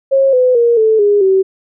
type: tone with pitch steps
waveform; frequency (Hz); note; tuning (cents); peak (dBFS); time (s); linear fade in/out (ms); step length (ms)
sine; 541 / 504.8 / 471 / 439.4 / 410 / 382.5; C#5 / B4 / A#4 / A4 / G#4 / G4; -42 / +38 / +18 / -2 / -22 / -42; -7; 0.11-1.43; 20; 220
effects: none